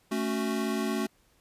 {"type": "chord", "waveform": "square", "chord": "F# minor", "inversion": "first", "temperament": "equal", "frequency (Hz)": [220, 277.2, 370], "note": ["A3", "C#4", "F#4"], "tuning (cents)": [0, 0, 0], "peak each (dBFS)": [-31, -34, -34], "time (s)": [0.11, 1.07], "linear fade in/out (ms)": 10, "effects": ["pink hiss -66 dBFS RMS until 1.4 s", "resampled to 32000 Hz"]}